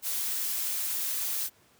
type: noise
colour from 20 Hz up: blue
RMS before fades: -31 dBFS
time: 0.02-1.5 s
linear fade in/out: 50 ms
effects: pink hiss -62 dBFS RMS until 1.79 s + high-pass 100 Hz 12 dB/octave